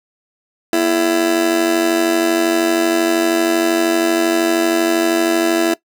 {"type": "tone with amplitude modulation", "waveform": "30% pulse", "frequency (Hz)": 333.7, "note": "E4", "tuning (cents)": 21, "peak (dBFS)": -7, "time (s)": [0.73, 5.74], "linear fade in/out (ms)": 2, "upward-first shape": "sine", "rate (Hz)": 92.8, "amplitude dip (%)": 70, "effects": ["noise-tail reverb RT60 0.1 s tail -19 dB re dry"]}